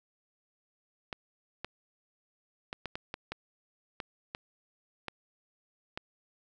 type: clicks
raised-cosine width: 0.3 ms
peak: -20 dBFS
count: 11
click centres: 1.128 / 1.646 / 2.729 / 2.857 / 2.955 / 3.141 / 3.32 / 4.002 / 4.349 / 5.083 / 5.975 s
effects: none

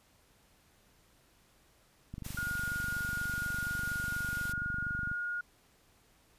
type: click train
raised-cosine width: 5 ms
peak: -29 dBFS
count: 73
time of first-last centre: 2.14-5.115 s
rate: 24.2 Hz
type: noise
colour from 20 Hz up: white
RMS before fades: -46 dBFS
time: 2.24-4.53 s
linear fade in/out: 10 ms
type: tone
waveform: sine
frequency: 1433 Hz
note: F6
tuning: 44 cents sharp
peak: -33 dBFS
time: 2.37-5.41 s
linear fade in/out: 5 ms
effects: pink hiss -66 dBFS RMS until 6.38 s + resampled to 32000 Hz

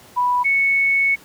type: tone pair in turn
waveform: sine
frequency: 985 / 2211 Hz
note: B5 / C#7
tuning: -5 / -5 cents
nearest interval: octave + major second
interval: 1400 cents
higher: second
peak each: -15 / -14 dBFS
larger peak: second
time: 0.16-0.44 / 0.44-1.16 s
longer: second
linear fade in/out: 20 ms
effects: pink hiss -46 dBFS RMS until 1.24 s + high-pass 80 Hz 12 dB/octave

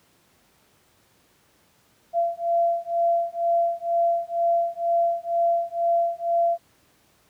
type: beating tone pair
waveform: sine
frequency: 681 / 683.1 Hz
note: F5 / F5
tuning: -44 / -38 cents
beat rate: 2.1 Hz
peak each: -23 dBFS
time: 2.13-6.58 s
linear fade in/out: 50 ms
effects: pink hiss -61 dBFS RMS until 7.29 s + high-pass 80 Hz 12 dB/octave

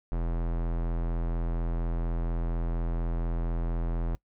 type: tone with low-pass filter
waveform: square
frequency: 42.11 Hz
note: E1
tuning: 38 cents sharp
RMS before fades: -29 dBFS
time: 0.12-4.15 s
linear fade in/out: 0 ms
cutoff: 1100 Hz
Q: 0.66
effects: noise-tail reverb RT60 0.1 s tail -23 dB re dry

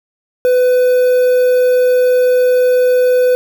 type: tone with quantisation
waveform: triangle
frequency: 501 Hz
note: B4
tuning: 25 cents sharp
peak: -6 dBFS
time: 0.45-3.35 s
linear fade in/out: 0 ms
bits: 5
effects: none

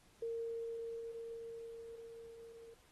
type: tone with level ramp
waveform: sine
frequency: 460 Hz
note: A#4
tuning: 23 cents flat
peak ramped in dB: -37 to -53 dBFS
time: 0.22-2.74 s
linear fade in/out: 5 ms
effects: pink hiss -68 dBFS RMS until 2.91 s + AAC 32 kbps

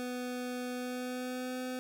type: tone with pitch glide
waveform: 25% pulse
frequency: 248.7 to 254.2 Hz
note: B3 to C4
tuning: +12 to -50 cents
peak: -32 dBFS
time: 0-1.79 s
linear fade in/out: 0 ms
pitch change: +38 cents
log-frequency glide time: 0.73-1.61 s
effects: none

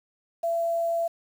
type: tone with quantisation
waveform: sine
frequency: 673 Hz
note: E5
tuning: 36 cents sharp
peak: -23 dBFS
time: 0.43-1.08 s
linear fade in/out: 10 ms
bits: 8
effects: none

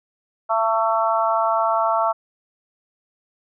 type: harmonic tone with a mistuned harmonic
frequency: 224.1 Hz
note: A3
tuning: 32 cents sharp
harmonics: 3 / 4 / 5 / 6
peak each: -21 / -22 / -23 / -24 dBFS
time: 0.49-2.13 s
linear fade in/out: 20 ms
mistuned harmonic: 6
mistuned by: -15 cents
effects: none

